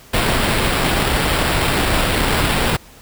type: noise with sample-and-hold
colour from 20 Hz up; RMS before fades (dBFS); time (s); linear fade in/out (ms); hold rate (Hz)
pink; -17; 0.13-2.77; 10; 6300
effects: pink hiss -44 dBFS RMS until 3.01 s